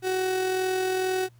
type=tone with amplitude modulation; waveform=35% pulse; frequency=373.8 Hz; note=F#4; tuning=18 cents sharp; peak=-21 dBFS; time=0.02-1.29 s; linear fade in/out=50 ms; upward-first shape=sine; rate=42.2 Hz; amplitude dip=30%; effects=added 119 Hz sine -52 dBFS peak until 1.39 s + pink hiss -66 dBFS RMS until 1.39 s